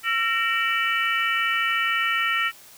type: tone cluster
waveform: sine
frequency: 1347 / 1853 / 2311 / 2663 / 2968 Hz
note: E6 / A#6 / D7 / E7 / F#7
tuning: +37 / -11 / -28 / +17 / +5 cents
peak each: -25 / -25 / -27 / -33 / -29 dBFS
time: 0.03-2.52 s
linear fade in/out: 50 ms
effects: white hiss -48 dBFS RMS until 2.77 s